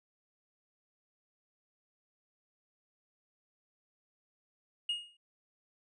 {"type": "tone with exponential decay", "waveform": "triangle", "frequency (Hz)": 2863, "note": "F7", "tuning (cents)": 42, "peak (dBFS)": -26, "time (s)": [4.89, 5.17], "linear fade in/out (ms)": 5, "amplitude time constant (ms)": 59, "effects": ["tanh soft clip ceiling -24 dBFS", "resampled to 24000 Hz"]}